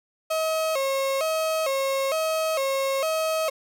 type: tone with vibrato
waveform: 35% pulse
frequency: 587.3 Hz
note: D5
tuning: in tune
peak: -21 dBFS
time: 0.3-3.5 s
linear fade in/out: 10 ms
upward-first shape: square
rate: 1.1 Hz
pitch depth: 140 cents each way
effects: none